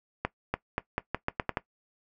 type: accelerating click train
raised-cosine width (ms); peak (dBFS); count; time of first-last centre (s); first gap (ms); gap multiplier
0.5; -12; 9; 0.25-1.572; 290; 0.83
effects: noise-tail reverb RT60 0.1 s tail -18 dB re dry